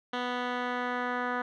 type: tone with low-pass filter sweep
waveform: 10% pulse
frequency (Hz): 246.9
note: B3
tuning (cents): 0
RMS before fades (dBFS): -32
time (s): 0.13-1.42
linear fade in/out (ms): 5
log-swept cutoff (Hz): 2900 to 1700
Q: 2.1
effects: none